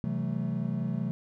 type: chord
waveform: triangle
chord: F# half-diminished seventh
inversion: second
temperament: equal with one note detuned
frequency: 130.81 / 164.81 / 189.21 / 220 Hz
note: C3 / E3 / F#3 / A3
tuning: 0 / 0 / +39 / 0 cents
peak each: -32 dBFS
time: 0.04-1.11 s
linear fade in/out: 0 ms
effects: none